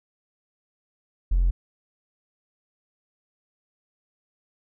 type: tone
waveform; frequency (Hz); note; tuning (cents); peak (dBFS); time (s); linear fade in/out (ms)
triangle; 43.73; F1; +3; -14; 1.31-1.51; 10
effects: tanh soft clip ceiling -14 dBFS